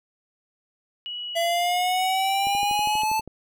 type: tone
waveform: sine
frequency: 2926 Hz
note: F#7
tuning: 20 cents flat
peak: -30 dBFS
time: 1.06-3.02 s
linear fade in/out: 0 ms
type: linear sweep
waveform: square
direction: up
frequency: 670 to 880 Hz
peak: -22 dBFS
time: 1.35-3.21 s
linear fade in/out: 20 ms
type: click train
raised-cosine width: 2 ms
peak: -25 dBFS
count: 11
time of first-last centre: 2.47-3.276 s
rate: 12.4 Hz
effects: none